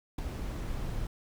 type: noise with ADSR envelope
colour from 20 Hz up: brown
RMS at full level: -28 dBFS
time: 0.18-1.07 s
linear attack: 8 ms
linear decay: 3 ms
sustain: -7 dB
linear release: 4 ms
effects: none